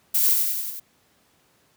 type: noise with echo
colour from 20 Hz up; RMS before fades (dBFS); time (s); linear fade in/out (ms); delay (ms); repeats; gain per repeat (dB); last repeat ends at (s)
violet; -20; 0.14-0.34; 10; 92; 5; -3; 0.8
effects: pink hiss -62 dBFS RMS until 1.76 s + high-pass 100 Hz 12 dB/octave